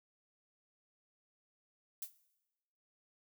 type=noise with exponential decay; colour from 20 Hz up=violet; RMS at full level=-36 dBFS; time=2.02-2.13 s; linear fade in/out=5 ms; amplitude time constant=23 ms; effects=noise-tail reverb RT60 1.0 s tail -18 dB re dry